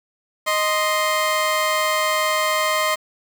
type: tone pair together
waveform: 20% pulse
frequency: 622.3 / 1046.6 Hz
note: D#5 / C6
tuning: 0 / 0 cents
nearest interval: major sixth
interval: 900 cents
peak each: -16 dBFS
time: 0.46-2.96 s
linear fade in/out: 20 ms
effects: 7-bit